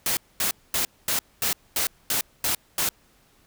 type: noise bursts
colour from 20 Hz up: white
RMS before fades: -24 dBFS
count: 9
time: 0.06-2.89 s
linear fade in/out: 2 ms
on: 110 ms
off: 230 ms
effects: pink hiss -60 dBFS RMS until 3.46 s